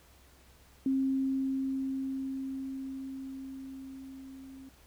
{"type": "tone with level ramp", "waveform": "sine", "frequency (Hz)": 267.2, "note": "C4", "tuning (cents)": 36, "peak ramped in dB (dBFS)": [-25, -46], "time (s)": [0.86, 4.69], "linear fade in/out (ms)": 2, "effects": ["added 65 Hz sine -61 dBFS peak until 4.86 s", "pink hiss -61 dBFS RMS until 4.86 s"]}